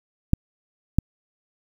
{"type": "clicks", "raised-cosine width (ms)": 5, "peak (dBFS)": -4, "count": 2, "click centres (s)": [0.334, 0.986], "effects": ["7-bit"]}